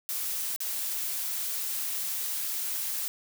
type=noise with dropouts; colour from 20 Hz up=blue; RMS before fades=-32 dBFS; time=0.09-3.08 s; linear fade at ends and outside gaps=0 ms; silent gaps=0.562-0.604 s; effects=none